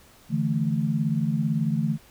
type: chord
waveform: sine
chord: D suspended second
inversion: none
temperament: equal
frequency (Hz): 146.83 / 164.81 / 220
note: D3 / E3 / A3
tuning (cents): 0 / 0 / 0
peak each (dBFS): -26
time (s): 0.29-1.98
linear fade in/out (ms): 50
effects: pink hiss -54 dBFS RMS until 2.1 s